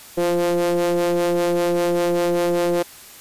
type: ring-modulated tone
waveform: square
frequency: 87.31 Hz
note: F2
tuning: in tune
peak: -15 dBFS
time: 0.17-2.83 s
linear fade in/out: 10 ms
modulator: 434 Hz
effects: white hiss -42 dBFS RMS until 3.2 s + resampled to 32000 Hz